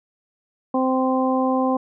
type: harmonic tone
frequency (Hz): 260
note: C4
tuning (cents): -11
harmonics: 1 / 2 / 3 / 4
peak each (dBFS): -20 / -23 / -25 / -26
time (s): 0.74-1.77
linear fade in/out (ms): 5
effects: none